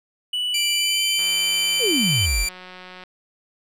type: tone with pitch glide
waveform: triangle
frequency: 2960 to 3056 Hz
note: F#7 to G7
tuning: 0 to -45 cents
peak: -20 dBFS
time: 0.33-2.26 s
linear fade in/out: 5 ms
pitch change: +55 cents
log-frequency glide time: 0.72-1.03 s
type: tone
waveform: 15% pulse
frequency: 2351 Hz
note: D7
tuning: 1 cent sharp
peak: -15 dBFS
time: 0.54-2.49 s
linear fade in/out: 5 ms
type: click train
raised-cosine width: 0.3 ms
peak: -24 dBFS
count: 339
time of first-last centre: 1.19-3.037 s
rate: 183 Hz
type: exponential sweep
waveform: sine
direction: down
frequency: 554.4 to 37 Hz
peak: -20 dBFS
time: 1.79-2.47 s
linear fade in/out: 50 ms
effects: none